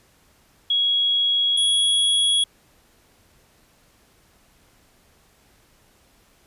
sine / square tone pair in turn, 3322 / 3336 Hz, G#7 / G#7, 0 / +7 cents, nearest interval unison, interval 7 cents, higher second, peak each -17 dBFS, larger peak neither, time 0.7-1.57 / 1.57-2.44 s, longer neither, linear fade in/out 5 ms, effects pink hiss -58 dBFS RMS until 6.46 s + resampled to 32000 Hz

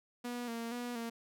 sawtooth tone with vibrato, 236.9 Hz, A#3, 28 cents sharp, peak -34 dBFS, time 0.24-1.1 s, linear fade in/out 10 ms, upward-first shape square, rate 2.1 Hz, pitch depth 42 cents each way, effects none

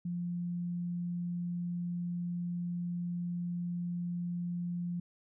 sine tone, 174.61 Hz, F3, in tune, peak -33 dBFS, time 0.05-5 s, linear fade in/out 5 ms, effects none

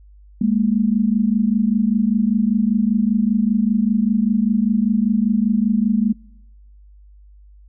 sine tone pair together, 205.2 / 230.3 Hz, G#3 / A#3, -21 / -21 cents, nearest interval major second, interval 200 cents, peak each -17 dBFS, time 0.41-6.13 s, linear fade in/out 5 ms, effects noise-tail reverb RT60 0.9 s tail -25 dB re dry + added 50 Hz sine -43 dBFS peak until 7.68 s

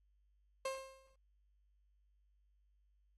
30% pulse tone with exponential decay, 532 Hz, C5, 29 cents sharp, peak -33 dBFS, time 0.65-1.16 s, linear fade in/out 5 ms, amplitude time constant 110 ms, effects added 50 Hz sine -70 dBFS peak until 3.17 s + AAC 32 kbps

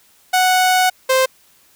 sawtooth tone pair in turn, 739 / 522.6 Hz, F#5 / C5, -2 / -2 cents, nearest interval tritone, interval 600 cents, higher first, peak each -8 dBFS, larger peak neither, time 0.33-0.9 / 1.09-1.26 s, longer first, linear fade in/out 10 ms, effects white hiss -53 dBFS RMS until 1.75 s

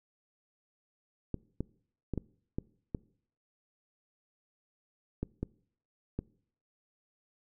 clicks, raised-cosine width 3 ms, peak -20 dBFS, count 9, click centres 1.343 / 1.606 / 2.137 / 2.177 / 2.585 / 2.948 / 5.23 / 5.43 / 6.19 s, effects noise-tail reverb RT60 0.6 s tail -23 dB re dry

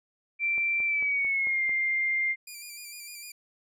sine tone with pitch glide, 2349 to 2105 Hz, D7 to C7, 0 to +10 cents, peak -24 dBFS, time 0.39-2.36 s, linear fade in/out 50 ms, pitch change -190 cents, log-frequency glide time 0.85-1.63 s
click train, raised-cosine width 1 ms, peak -32 dBFS, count 6, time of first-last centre 0.58-1.694 s, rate 4.49 Hz
10% pulse tone with vibrato, 2388 Hz, D7, 28 cents sharp, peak -32 dBFS, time 2.47-3.32 s, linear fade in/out 5 ms, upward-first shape square, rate 6.6 Hz, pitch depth 34 cents each way
effects none

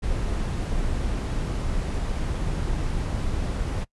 brown noise, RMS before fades -26 dBFS, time 0.02-3.85 s, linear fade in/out 20 ms, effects noise-tail reverb RT60 0.1 s tail -22 dB re dry + resampled to 24000 Hz

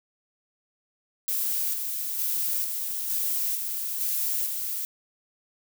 violet noise with tremolo, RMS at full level -27 dBFS, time 1.28-4.85 s, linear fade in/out 0 ms, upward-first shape square, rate 1.1 Hz, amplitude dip 35%, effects none

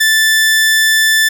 sawtooth tone, 1760 Hz, A6, in tune, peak -5 dBFS, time 0-1.29 s, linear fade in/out 10 ms, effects none

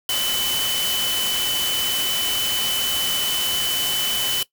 sine tone in noise, 3013 Hz, F#7, 31 cents sharp, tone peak -21 dBFS, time 0.09-4.43 s, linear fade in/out 2 ms, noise white, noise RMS -25 dBFS, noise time 0.09-4.43 s, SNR +1 dB, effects noise-tail reverb RT60 0.1 s tail -19 dB re dry

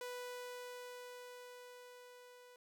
sawtooth tone with level ramp, 493.9 Hz, B4, in tune, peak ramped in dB -39 to -54 dBFS, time 0.01-2.56 s, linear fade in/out 2 ms, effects none

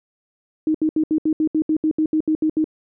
sine tone bursts, 312.2 Hz, D#4, 6 cents sharp, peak -15 dBFS, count 14, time 0.67-2.643 s, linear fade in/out 2 ms, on 75 ms, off 71 ms, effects none

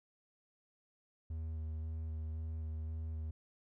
triangle tone with vibrato, 79.3 Hz, D#2, 33 cents sharp, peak -36 dBFS, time 1.3-3.31 s, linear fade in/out 5 ms, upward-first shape square, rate 1.9 Hz, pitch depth 13 cents each way, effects none

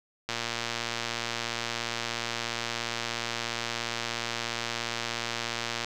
click train, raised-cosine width 0.2 ms, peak -13 dBFS, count 651, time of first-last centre 0.29-5.846 s, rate 117 Hz, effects none

